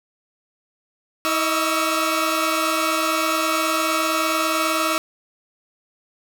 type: tone cluster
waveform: sawtooth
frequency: 322.4 / 625 / 1127 / 1285 / 1354 Hz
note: E4 / D#5 / C#6 / E6 / E6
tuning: -38 / +8 / +28 / -45 / +46 cents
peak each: -22 dBFS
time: 1.25-4.98 s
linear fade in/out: 0 ms
effects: none